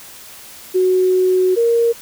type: tone pair in turn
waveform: sine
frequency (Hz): 370 / 466.2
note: F#4 / A#4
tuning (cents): 0 / 0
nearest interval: major third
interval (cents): 400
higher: second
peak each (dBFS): -11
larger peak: neither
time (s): 0.74-1.56 / 1.56-1.93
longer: first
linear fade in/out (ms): 20
effects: white hiss -38 dBFS RMS until 2.01 s